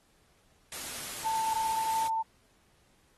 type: noise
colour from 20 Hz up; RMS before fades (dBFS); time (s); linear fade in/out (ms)
white; -39; 0.72-2.08; 2
type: tone with pitch glide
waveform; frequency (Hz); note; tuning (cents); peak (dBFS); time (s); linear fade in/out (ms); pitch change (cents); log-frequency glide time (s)
sine; 887 to 893.7; A5 to A5; +14 to +27; -27; 1.24-2.23; 20; +13; 1.89-2.1
effects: pink hiss -67 dBFS RMS until 3.17 s + AAC 32 kbps

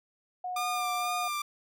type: tone with pitch glide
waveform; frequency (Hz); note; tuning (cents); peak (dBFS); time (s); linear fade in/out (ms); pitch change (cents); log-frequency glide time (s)
sine; 728 to 720.1; F#5 to F#5; -28 to -47; -32; 0.44-1.28; 5; -19; 0.85-1.06
type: tone with vibrato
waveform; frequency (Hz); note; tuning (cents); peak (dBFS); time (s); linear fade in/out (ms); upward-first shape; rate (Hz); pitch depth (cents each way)
sawtooth; 1200; D6; +37; -27; 0.56-1.42; 5; sine; 2.1; 27
effects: none

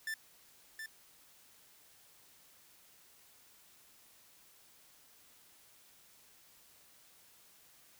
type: tone with echo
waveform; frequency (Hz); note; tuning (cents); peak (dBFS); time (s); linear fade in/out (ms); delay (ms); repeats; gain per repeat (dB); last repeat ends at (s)
45% pulse; 1770; A6; +10; -36; 0.07-0.14; 2; 720; 1; -6; 0.86
effects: white hiss -63 dBFS RMS until 7.99 s

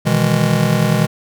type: chord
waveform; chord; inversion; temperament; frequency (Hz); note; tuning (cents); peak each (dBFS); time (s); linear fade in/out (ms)
square; E major seventh; second; just; 123.61 / 154.51 / 164.81 / 206; B2 / D#3 / E3 / G#3; +2 / -12 / 0 / -14; -19; 0.05-1.07; 20
effects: none

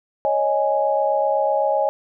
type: chord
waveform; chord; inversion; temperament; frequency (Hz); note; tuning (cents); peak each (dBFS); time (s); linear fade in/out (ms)
sine; C# suspended second; none; equal; 554.4 / 622.3 / 830.6; C#5 / D#5 / G#5; 0 / 0 / 0; -21; 0.25-1.89; 0
effects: none

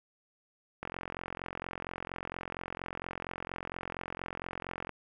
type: click train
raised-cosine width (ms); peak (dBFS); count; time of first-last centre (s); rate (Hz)
0.5; -22; 181; 0.83-4.893; 44.3
effects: none

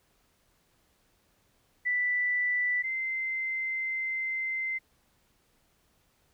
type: tone pair in turn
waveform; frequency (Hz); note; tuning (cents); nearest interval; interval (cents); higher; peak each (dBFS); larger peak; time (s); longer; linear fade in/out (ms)
sine; 1977 / 2075; B6 / C7; +1 / -15; minor second; 84; second; -25 / -29; first; 1.85-2.83 / 2.83-4.79; second; 20
effects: pink hiss -69 dBFS RMS until 6.33 s

